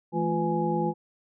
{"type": "tone cluster", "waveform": "sine", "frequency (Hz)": [166.5, 216.2, 349.6, 499.3, 835], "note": ["E3", "A3", "F4", "B4", "G#5"], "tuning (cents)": [18, -30, 2, 19, 9], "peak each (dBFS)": [-29, -31, -29, -33, -29], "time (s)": [0.12, 0.94], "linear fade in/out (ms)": 50, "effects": []}